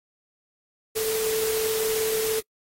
sine tone in noise, 440 Hz, A4, in tune, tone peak -24 dBFS, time 0.95-2.41 s, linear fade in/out 20 ms, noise white, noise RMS -30 dBFS, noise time 0.95-2.41 s, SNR +3 dB, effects noise-tail reverb RT60 0.1 s tail -26 dB re dry + AAC 48 kbps

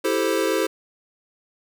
square chord, A minor seventh, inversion second, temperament equal, 329.6 / 392 / 440 / 523.3 Hz, E4 / G4 / A4 / C5, 0 / 0 / 0 / 0 cents, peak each -26 dBFS, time 0.04-0.67 s, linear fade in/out 10 ms, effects none

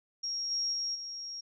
sine tone with level steps, 5588 Hz, F8, in tune, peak -32 / -29 / -31 / -38 dBFS, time 0.23-1.41 s, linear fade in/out 10 ms, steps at 0.5 / 0.72 / 0.94 s, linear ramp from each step 20 ms, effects none

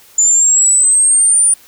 sine exponential sweep, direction up, 7040 to 9397 Hz, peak -7 dBFS, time 0.18-1.54 s, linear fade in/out 5 ms, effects white hiss -44 dBFS RMS until 1.67 s

